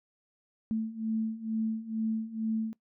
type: beating tone pair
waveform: sine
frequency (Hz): 220 / 222.2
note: A3 / A3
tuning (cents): 0 / +17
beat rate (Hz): 2.2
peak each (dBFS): -34 / -31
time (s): 0.71-2.73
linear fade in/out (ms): 0
effects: noise-tail reverb RT60 0.1 s tail -20 dB re dry